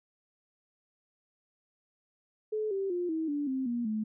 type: tone with pitch steps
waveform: sine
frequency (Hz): 430 / 389.8 / 353.3 / 320.3 / 290.3 / 263.2 / 238.6 / 216.2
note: A4 / G4 / F4 / E4 / D4 / C4 / A#3 / A3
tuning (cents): -40 / -10 / +20 / -50 / -20 / +10 / +41 / -30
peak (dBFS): -29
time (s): 2.52-4.04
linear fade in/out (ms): 10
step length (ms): 190
effects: none